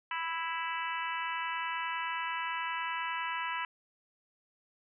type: harmonic tone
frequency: 329.6 Hz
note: E4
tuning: in tune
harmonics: 3 / 4 / 5 / 6 / 7 / 8 / 9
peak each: -36 / -41 / -41 / -41 / -45 / -42 / -45 dBFS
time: 0.11-3.65 s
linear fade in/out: 2 ms
effects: none